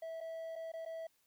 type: tone with dropouts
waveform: triangle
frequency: 653 Hz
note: E5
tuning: 17 cents flat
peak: -39 dBFS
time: 0.02-1.07 s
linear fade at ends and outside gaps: 5 ms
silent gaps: 0.205-0.21 / 0.556-0.56 / 0.719-0.736 / 0.852-0.86 s
effects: white hiss -75 dBFS RMS until 1.26 s